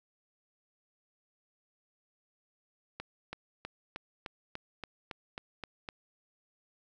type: accelerating click train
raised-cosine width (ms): 0.3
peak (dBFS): -23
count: 11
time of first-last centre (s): 3-5.888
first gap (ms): 330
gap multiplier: 0.97
effects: none